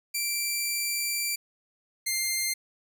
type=tone pair in turn; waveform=10% pulse; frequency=2349 / 2102 Hz; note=D7 / C7; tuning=0 / +7 cents; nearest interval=major second; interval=193 cents; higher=first; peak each=-18 / -17 dBFS; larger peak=second; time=0.14-1.36 / 2.06-2.54 s; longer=first; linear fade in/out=10 ms; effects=none